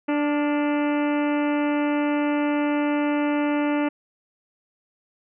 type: harmonic tone with a mistuned harmonic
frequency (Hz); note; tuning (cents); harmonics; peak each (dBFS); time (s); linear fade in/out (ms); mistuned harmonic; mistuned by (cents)
293.7; D4; 0; 1 / 2 / 3 / 4 / 5 / 6 / 7 / 8 / 9 / 10; -21 / -28 / -31 / -37 / -36 / -40 / -38 / -40 / -39 / -46; 0.08-3.89; 10; 5; -46
effects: none